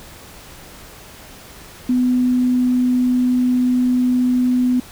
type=tone; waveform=sine; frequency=250 Hz; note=B3; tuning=21 cents sharp; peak=-13 dBFS; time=1.89-4.8 s; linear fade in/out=5 ms; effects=pink hiss -40 dBFS RMS until 4.91 s